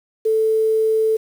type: tone with quantisation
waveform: sine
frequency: 440 Hz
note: A4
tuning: in tune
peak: -14 dBFS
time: 0.25-1.17 s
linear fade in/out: 10 ms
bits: 7
effects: none